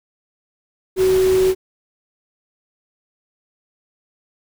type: tone in noise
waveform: sine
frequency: 375.2 Hz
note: F#4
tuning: 24 cents sharp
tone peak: -12 dBFS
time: 0.96-1.55 s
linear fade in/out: 50 ms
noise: pink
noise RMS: -28 dBFS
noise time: 0.96-1.55 s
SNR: +13 dB
effects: none